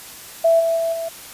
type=tone with level steps; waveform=sine; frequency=662 Hz; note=E5; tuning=7 cents sharp; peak=-11 / -16 / -18 / -23 dBFS; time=0.44-1.09 s; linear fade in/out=10 ms; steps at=0.59 / 0.76 / 0.92 s; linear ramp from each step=20 ms; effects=white hiss -38 dBFS RMS until 1.33 s + resampled to 32000 Hz